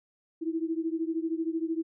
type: beating tone pair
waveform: sine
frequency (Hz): 321.6 / 334.6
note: E4 / E4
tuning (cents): -43 / +26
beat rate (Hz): 13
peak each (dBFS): -30 / -32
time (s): 0.41-1.83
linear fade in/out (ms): 20
effects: none